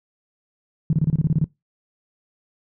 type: tone bursts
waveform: sine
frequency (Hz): 154.7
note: D#3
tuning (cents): -10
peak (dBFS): -14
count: 10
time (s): 0.9-1.443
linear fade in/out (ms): 2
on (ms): 30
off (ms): 27
effects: noise-tail reverb RT60 0.2 s tail -22 dB re dry